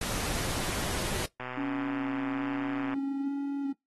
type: noise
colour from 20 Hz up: pink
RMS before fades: -33 dBFS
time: 0.01-1.26 s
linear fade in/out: 5 ms
type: click train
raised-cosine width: 0.5 ms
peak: -23 dBFS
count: 195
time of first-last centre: 1.4-2.94 s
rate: 126 Hz
type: tone with vibrato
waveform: triangle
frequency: 277.2 Hz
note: C#4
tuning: in tune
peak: -28 dBFS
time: 1.57-3.73 s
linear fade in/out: 10 ms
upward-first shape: square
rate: 1.2 Hz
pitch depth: 15 cents each way
effects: noise-tail reverb RT60 0.2 s tail -26 dB re dry + AAC 32 kbps